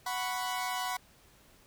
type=chord; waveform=sawtooth; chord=F# suspended fourth; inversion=none; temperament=equal; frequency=740 / 987.8 / 1108.7 Hz; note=F#5 / B5 / C#6; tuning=0 / 0 / 0 cents; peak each=-32 / -32 / -36 dBFS; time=0.06-0.97 s; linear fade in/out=5 ms; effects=pink hiss -61 dBFS RMS until 1.66 s